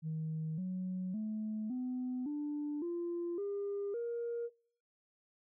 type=tone with pitch steps; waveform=sine; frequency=158 / 184.67 / 215.8 / 252.3 / 294.8 / 344.6 / 402.8 / 470.7 Hz; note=D#3 / F#3 / A3 / B3 / D4 / F4 / G4 / A#4; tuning=+27 / -3 / -33 / +37 / +7 / -23 / +47 / +17 cents; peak=-34 dBFS; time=0.02-4.5 s; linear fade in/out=50 ms; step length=560 ms; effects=noise-tail reverb RT60 0.6 s tail -26 dB re dry + tanh soft clip ceiling -32 dBFS